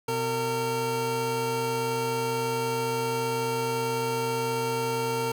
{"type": "tone pair together", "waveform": "25% pulse", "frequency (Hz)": [126.4, 457.3], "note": ["B2", "A#4"], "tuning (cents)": [41, -33], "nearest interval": "octave + minor seventh", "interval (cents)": 2226, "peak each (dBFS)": [-29, -23], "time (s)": [0.08, 5.32], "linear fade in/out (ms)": 5, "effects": []}